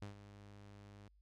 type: tone with ADSR envelope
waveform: sawtooth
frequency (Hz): 101.7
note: G#2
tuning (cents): -36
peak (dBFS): -40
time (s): 0.02-1.08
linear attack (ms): 3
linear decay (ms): 120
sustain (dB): -11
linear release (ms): 4
effects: added 50 Hz sine -66 dBFS peak until 1.21 s + low-pass 7000 Hz 12 dB/octave